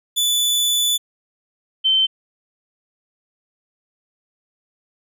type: tone pair in turn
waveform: sawtooth / sine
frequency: 3478 / 3092 Hz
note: A7 / G7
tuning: -21 / -24 cents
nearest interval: major second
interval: 203 cents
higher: first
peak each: -13 dBFS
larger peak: neither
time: 0.16-0.98 / 1.84-2.07 s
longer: first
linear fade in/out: 20 ms
effects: none